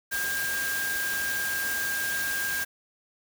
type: tone in noise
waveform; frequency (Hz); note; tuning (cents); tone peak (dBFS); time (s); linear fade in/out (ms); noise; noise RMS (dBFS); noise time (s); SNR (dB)
sine; 1606; G6; +41; -28; 0.11-2.65; 20; white; -33; 0.11-2.65; +2
effects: none